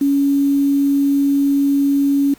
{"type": "tone with quantisation", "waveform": "sine", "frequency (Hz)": 280.2, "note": "C#4", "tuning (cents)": 19, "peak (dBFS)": -12, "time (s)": [0.01, 2.34], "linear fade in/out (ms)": 5, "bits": 6, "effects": ["pink hiss -48 dBFS RMS until 2.38 s"]}